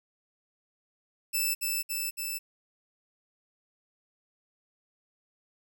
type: tone with echo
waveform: 5% pulse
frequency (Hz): 2637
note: E7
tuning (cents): 0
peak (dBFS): -17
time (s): 1.33-1.55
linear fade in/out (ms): 20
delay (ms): 280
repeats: 3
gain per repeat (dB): -2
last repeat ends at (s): 2.39
effects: none